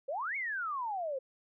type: exponential two-way sweep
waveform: sine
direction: up then down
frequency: 510 to 2260 to 510 Hz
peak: -33 dBFS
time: 0.08-1.19 s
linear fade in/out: 10 ms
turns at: 0.36 s
effects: none